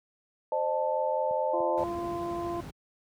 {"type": "chord", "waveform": "sine", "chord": "A diminished", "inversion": "first", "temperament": "equal with one note detuned", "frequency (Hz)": [523.3, 608, 880], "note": ["C5", "Eb5", "A5"], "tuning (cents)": [0, -40, 0], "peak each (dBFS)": -30, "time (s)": [0.52, 1.84], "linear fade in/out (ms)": 2}
{"type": "click train", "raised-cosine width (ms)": 5, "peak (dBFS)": -36, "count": 4, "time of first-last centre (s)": [1.31, 2.192], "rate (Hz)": 3.4}
{"type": "harmonic tone", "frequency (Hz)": 344, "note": "F4", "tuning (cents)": -26, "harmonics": [1, 2, 3], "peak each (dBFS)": [-33, -36, -38], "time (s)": [1.53, 2.61], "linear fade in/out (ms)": 10}
{"type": "noise", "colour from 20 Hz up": "brown", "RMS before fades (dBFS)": -37, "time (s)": [1.77, 2.71], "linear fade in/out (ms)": 10}
{"effects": ["high-pass 100 Hz 12 dB/octave"]}